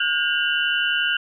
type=tone cluster; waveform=sine; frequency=1442 / 1593 / 2773 / 2991 Hz; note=F#6 / G6 / F7 / F#7; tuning=-45 / +27 / -13 / +18 cents; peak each=-23 / -25 / -25 / -25 dBFS; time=0-1.17 s; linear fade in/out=5 ms; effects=none